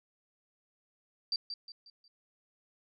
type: tone with echo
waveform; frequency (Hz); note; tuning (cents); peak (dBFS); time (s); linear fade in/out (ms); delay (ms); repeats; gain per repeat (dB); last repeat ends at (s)
sine; 4680; D8; -7; -29; 1.32-1.36; 2; 180; 4; -8; 2.08
effects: none